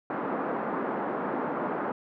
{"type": "band-pass noise", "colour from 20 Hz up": "pink", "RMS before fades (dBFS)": -31, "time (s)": [0.1, 1.92], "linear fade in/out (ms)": 2, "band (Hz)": [220, 1400], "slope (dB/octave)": 24, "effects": []}